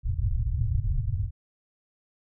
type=low-pass noise; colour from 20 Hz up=white; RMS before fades=-26 dBFS; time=0.03-1.31 s; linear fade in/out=50 ms; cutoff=130 Hz; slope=96 dB/octave; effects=none